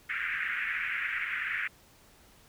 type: band-pass noise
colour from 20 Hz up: pink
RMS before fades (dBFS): -33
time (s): 0.09-1.68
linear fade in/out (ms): 10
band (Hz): 1500 to 2400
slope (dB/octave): 48
effects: pink hiss -59 dBFS RMS until 2.48 s